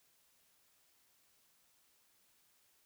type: silence
effects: white hiss -72 dBFS RMS until 2.85 s